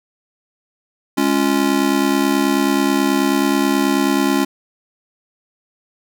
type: chord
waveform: square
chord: Db major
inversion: second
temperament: just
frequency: 207.9 / 277.2 / 346.5 Hz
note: Ab3 / Db4 / F4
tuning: +2 / 0 / -14 cents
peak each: -22 / -17 / -21 dBFS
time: 1.17-4.45 s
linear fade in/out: 10 ms
effects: none